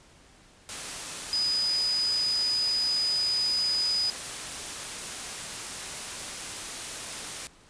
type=tone in noise; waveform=sine; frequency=4978 Hz; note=D#8; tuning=in tune; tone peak=-24 dBFS; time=1.33-4.1 s; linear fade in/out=0 ms; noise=white; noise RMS=-36 dBFS; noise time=0.69-7.47 s; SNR=+9 dB; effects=pink hiss -56 dBFS RMS until 7.69 s + resampled to 22050 Hz